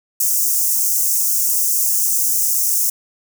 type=high-pass noise; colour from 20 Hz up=white; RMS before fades=-17 dBFS; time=0.2-2.9 s; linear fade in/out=5 ms; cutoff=5800 Hz; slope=48 dB/octave; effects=none